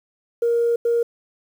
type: tone bursts at uneven times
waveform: sine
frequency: 469.6 Hz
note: A#4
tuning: 13 cents sharp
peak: -15 dBFS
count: 2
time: 0.42-0.76 / 0.85-1.03 s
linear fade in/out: 5 ms
effects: tanh soft clip ceiling -12 dBFS + 8-bit